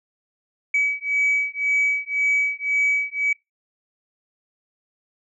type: beating tone pair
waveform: sine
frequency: 2278 / 2279.9 Hz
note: C#7 / C#7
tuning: +47 / +48 cents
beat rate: 1.9 Hz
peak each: -21 dBFS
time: 0.74-3.33 s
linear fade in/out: 5 ms
effects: noise-tail reverb RT60 0.2 s tail -25 dB re dry + tanh soft clip ceiling -13 dBFS